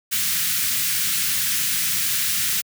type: band-stop noise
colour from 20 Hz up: white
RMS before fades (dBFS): -22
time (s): 0.11-2.62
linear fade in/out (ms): 20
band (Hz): 200 to 1500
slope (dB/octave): 24
effects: high-pass 100 Hz 12 dB/octave